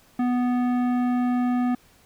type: tone with tanh clipping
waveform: sine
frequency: 246.9 Hz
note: B3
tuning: in tune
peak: -22 dBFS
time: 0.19-1.75 s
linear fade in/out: 5 ms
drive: 14 dB
effects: pink hiss -57 dBFS RMS until 2.05 s